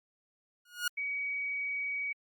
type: tone with exponential growth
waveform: sawtooth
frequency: 1442 Hz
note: F#6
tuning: 45 cents flat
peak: -23 dBFS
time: 0.65-0.88 s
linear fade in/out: 5 ms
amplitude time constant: 50 ms
type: tone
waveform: sine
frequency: 2263 Hz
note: C#7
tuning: 35 cents sharp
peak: -32 dBFS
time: 0.97-2.13 s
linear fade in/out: 10 ms
effects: Opus 48 kbps